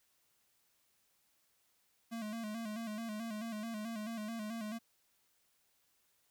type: tone with vibrato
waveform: square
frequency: 220.5 Hz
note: A3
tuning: 4 cents sharp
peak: -40 dBFS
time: 2.11-4.79 s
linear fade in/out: 20 ms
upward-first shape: square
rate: 4.6 Hz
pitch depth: 68 cents each way
effects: white hiss -75 dBFS RMS until 6.3 s